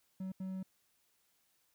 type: tone bursts at uneven times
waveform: triangle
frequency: 188.6 Hz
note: F#3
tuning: 33 cents sharp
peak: -36 dBFS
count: 2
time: 0.2-0.32 / 0.4-0.63 s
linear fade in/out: 5 ms
effects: white hiss -75 dBFS RMS until 1.74 s